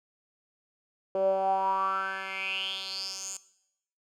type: tone with band-pass filter sweep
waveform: 10% pulse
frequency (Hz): 191.8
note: G3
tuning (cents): -37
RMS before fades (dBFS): -30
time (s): 1.15-3.37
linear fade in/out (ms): 2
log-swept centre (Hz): 500 to 7400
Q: 7.5
effects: noise-tail reverb RT60 0.8 s tail -18 dB re dry